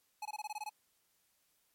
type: tone bursts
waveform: square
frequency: 848 Hz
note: G#5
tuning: 36 cents sharp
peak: -39 dBFS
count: 9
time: 0.22-0.694 s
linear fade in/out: 5 ms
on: 34 ms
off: 21 ms
effects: white hiss -75 dBFS RMS until 1.74 s + MP3 64 kbps